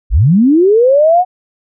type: linear sweep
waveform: sine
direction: up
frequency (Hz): 36.16 to 746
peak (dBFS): -5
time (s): 0.1-1.25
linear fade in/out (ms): 50
effects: none